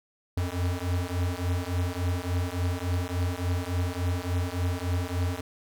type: beating tone pair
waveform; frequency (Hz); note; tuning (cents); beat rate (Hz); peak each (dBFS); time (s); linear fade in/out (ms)
square; 87.31 / 90.81; F2 / F#2; 0 / -32; 3.5; -30; 0.37-5.41; 5
effects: none